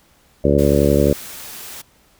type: harmonic tone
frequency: 71.4 Hz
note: D2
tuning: 48 cents flat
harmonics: 1 / 2 / 3 / 4 / 5 / 6 / 7 / 8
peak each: -20 / -20 / -20 / -20 / -20 / -20 / -20 / -20 dBFS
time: 0.44-1.13 s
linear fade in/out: 5 ms
type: noise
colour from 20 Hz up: white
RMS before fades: -34 dBFS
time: 0.58-1.82 s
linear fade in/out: 10 ms
effects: pink hiss -55 dBFS RMS until 2.19 s